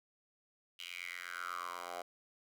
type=tone with high-pass filter sweep; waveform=10% pulse; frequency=88.1 Hz; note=F2; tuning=16 cents sharp; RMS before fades=-44 dBFS; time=0.79-2.02 s; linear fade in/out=5 ms; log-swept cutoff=2900 to 710 Hz; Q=5.8; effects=none